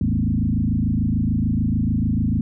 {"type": "tone with frequency modulation", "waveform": "sine", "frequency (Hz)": 158.1, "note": "D#3", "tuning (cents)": 28, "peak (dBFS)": -17, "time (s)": [0.01, 2.41], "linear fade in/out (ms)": 2, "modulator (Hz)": 26.8, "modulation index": 3.6, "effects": []}